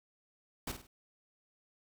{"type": "noise with echo", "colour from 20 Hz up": "pink", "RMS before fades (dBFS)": -38, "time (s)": [0.67, 0.72], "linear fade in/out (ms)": 5, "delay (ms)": 50, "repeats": 3, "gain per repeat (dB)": -8, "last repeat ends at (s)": 0.87, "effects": []}